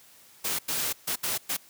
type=noise bursts at uneven times; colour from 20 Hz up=white; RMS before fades=-29 dBFS; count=5; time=0.44-0.59 / 0.68-0.93 / 1.07-1.16 / 1.23-1.38 / 1.49-1.57 s; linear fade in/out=10 ms; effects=white hiss -55 dBFS RMS until 1.69 s + high-pass 80 Hz 12 dB/octave